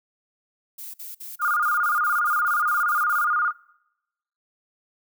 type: noise bursts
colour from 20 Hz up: violet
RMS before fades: -37 dBFS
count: 12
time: 0.78-3.25 s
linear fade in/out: 10 ms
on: 160 ms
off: 50 ms
type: tone with vibrato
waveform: sine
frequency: 1318.5 Hz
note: E6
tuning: in tune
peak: -19 dBFS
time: 1.39-3.53 s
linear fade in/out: 50 ms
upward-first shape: square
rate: 17 Hz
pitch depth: 130 cents each way
effects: noise-tail reverb RT60 0.9 s tail -23 dB re dry